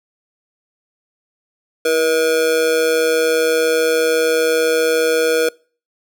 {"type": "tone with amplitude modulation", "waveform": "square", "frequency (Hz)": 480.5, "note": "B4", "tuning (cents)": -48, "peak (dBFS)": -11, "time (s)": [1.85, 5.49], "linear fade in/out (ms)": 5, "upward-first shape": "sine", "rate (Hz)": 155, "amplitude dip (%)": 70, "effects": ["noise-tail reverb RT60 0.4 s tail -25 dB re dry"]}